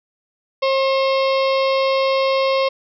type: harmonic tone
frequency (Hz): 536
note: C5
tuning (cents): +42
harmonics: 1 / 2 / 4 / 5 / 6 / 7 / 8 / 9 / 10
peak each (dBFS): -16 / -22 / -28 / -30 / -32 / -33 / -34 / -35 / -36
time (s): 0.62-2.69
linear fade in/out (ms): 10
effects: none